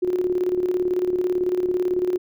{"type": "tone with tremolo", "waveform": "sine", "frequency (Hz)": 361.8, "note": "F#4", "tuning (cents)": -39, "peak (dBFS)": -17, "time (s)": [0.02, 2.18], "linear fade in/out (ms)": 10, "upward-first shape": "square", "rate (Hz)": 18, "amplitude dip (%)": 55, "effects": []}